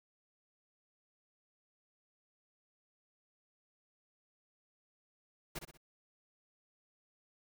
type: noise with echo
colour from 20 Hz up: pink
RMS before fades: -41 dBFS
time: 5.55-5.59 s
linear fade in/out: 10 ms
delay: 62 ms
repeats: 3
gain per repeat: -7 dB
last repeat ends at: 5.776 s
effects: none